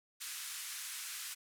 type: band-pass noise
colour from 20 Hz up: white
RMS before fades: -44 dBFS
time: 0.2-1.35 s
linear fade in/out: 20 ms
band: 1300 to 12000 Hz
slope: 24 dB/octave
effects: none